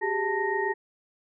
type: tone cluster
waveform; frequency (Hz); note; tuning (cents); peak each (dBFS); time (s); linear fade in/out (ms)
sine; 382.9 / 410.2 / 888 / 1865; G4 / G#4 / A5 / A#6; -41 / -21 / +16 / 0; -30; 0.01-0.74; 20
effects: none